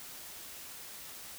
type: silence
effects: white hiss -47 dBFS RMS until 1.38 s